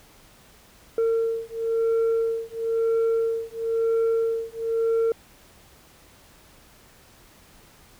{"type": "beating tone pair", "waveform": "sine", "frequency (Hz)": [454.7, 455.69], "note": ["A#4", "A#4"], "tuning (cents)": [-43, -39], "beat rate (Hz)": 0.99, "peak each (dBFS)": -22, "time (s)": [0.98, 5.12], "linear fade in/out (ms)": 2, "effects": ["tanh soft clip ceiling -18 dBFS", "pink hiss -53 dBFS RMS until 7.99 s"]}